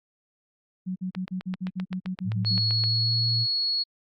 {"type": "tone bursts", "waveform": "sine", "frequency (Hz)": 185, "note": "F#3", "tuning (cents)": 0, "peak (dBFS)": -27, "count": 12, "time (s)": [0.86, 2.599], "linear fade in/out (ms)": 20, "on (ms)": 100, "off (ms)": 49}
{"type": "click train", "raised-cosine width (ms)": 0.3, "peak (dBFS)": -21, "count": 14, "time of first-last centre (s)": [1.15, 2.838], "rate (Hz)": 7.7}
{"type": "tone with pitch glide", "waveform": "sine", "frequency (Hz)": [110, 116.2], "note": ["A2", "A#2"], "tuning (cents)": [0, -5], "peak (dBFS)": -25, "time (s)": [2.24, 3.47], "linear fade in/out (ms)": 50, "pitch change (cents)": 95, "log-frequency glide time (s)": [2.62, 3.19]}
{"type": "tone", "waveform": "sine", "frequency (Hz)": 4347, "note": "C#8", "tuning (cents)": -35, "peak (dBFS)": -23, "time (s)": [2.45, 3.84], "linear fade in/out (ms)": 20}
{"effects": ["Opus 48 kbps"]}